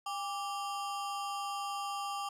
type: ring-modulated tone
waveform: square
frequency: 987.8 Hz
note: B5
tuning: in tune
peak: -33 dBFS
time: 0.06-2.29 s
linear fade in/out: 5 ms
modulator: 183 Hz
effects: low-pass 11000 Hz 12 dB/octave + 11-bit